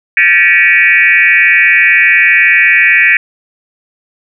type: tone with frequency modulation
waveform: sine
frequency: 2093 Hz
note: C7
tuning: in tune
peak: -4 dBFS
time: 0.17-3.17 s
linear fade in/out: 2 ms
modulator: 175 Hz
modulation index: 2.3
effects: none